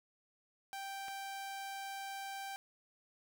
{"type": "tone", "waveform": "sawtooth", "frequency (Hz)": 784, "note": "G5", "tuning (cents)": 0, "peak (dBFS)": -38, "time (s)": [0.73, 2.56], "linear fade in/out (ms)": 0}
{"type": "click", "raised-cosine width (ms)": 0.3, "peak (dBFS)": -34, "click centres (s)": 1.083}
{"effects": []}